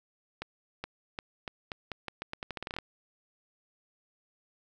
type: accelerating click train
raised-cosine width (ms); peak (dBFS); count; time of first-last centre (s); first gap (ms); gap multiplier
0.3; -20; 18; 0.42-2.787; 420; 0.83
effects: none